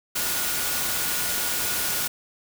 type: tone in noise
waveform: sine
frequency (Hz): 1448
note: F#6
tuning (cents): -38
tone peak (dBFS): -37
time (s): 0.15-2.08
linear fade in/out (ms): 10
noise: white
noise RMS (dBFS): -26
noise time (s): 0.15-2.08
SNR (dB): -14
effects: none